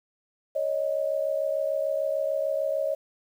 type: tone pair together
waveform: sine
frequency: 555.6 / 622.3 Hz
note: C#5 / D#5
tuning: +4 / 0 cents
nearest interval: major second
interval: 196 cents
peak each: -27 dBFS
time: 0.55-2.95 s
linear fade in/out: 10 ms
effects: 9-bit